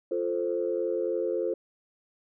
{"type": "chord", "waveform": "sine", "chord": "F major", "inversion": "none", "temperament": "equal", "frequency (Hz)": [349.2, 440, 523.3], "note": ["F4", "A4", "C5"], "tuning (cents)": [0, 0, 0], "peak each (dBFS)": -30, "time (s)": [0.11, 1.54], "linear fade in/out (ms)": 5, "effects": ["tanh soft clip ceiling -16 dBFS"]}